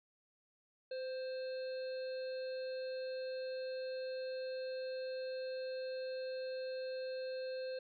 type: harmonic tone with a mistuned harmonic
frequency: 526 Hz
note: C5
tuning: 9 cents sharp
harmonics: 1 / 3 / 5 / 7 / 8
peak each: -39 / -54 / -58 / -64 / -54 dBFS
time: 0.91-7.79 s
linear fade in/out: 5 ms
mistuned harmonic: 1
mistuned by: -32 cents
effects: none